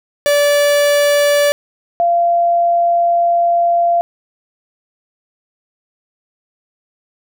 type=tone pair in turn; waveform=45% pulse / sine; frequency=579 / 688.6 Hz; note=D5 / F5; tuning=-25 / -25 cents; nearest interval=minor third; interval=300 cents; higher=second; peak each=-10 dBFS; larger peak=neither; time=0.26-1.52 / 2-4.01 s; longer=second; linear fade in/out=0 ms; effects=none